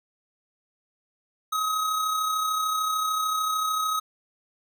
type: tone with amplitude modulation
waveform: square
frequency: 1268 Hz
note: D#6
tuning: 32 cents sharp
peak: -23 dBFS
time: 1.52-4 s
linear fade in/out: 10 ms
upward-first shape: sine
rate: 33.4 Hz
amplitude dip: 35%
effects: none